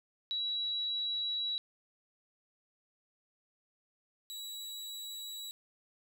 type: tone pair in turn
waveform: sine / sawtooth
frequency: 3902 / 3902 Hz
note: B7 / B7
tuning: -22 / -22 cents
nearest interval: unison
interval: 0 cents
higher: neither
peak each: -32 / -38 dBFS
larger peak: first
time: 0.31-1.58 / 4.3-5.51 s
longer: first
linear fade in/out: 0 ms
effects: none